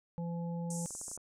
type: harmonic tone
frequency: 170 Hz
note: F3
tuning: 46 cents flat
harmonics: 1 / 3 / 5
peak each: -35 / -45 / -49 dBFS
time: 0.18-0.86 s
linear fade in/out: 0 ms
type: band-pass noise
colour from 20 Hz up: white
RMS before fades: -44 dBFS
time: 0.7-1.17 s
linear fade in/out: 5 ms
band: 6200 to 9300 Hz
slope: 48 dB/octave
type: clicks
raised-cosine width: 1 ms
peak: -37 dBFS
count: 6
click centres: 0.907 / 0.951 / 1.014 / 1.082 / 1.115 / 1.176 s
effects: none